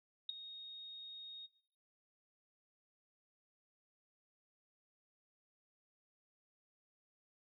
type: tone with ADSR envelope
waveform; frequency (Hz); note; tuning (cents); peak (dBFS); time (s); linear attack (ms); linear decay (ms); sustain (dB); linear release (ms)
sine; 3729; A#7; 0; -33; 0.29-1.47; 4; 9; -14; 19
effects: noise-tail reverb RT60 0.6 s tail -19 dB re dry